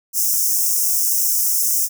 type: high-pass noise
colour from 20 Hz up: white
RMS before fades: -18 dBFS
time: 0.13-1.89 s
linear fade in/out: 50 ms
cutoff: 5300 Hz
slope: 96 dB/octave
effects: none